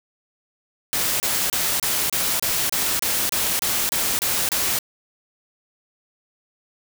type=noise bursts; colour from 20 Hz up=white; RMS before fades=-22 dBFS; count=13; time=0.93-4.788 s; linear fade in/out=0 ms; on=270 ms; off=29 ms; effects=none